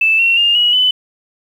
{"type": "tone with pitch steps", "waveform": "sine", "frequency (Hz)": [2637, 2725, 2816, 2911, 3008], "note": ["E7", "F7", "F7", "F#7", "F#7"], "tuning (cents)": [0, -43, 14, -29, 28], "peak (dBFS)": -9, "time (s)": [0.01, 0.91], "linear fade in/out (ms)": 5, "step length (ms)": 180, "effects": ["7-bit"]}